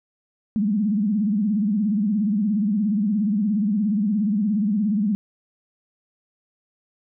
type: tone with vibrato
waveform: sine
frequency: 207.7 Hz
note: G#3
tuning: in tune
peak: -18 dBFS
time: 0.56-5.15 s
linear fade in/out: 0 ms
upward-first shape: sine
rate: 17 Hz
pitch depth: 140 cents each way
effects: none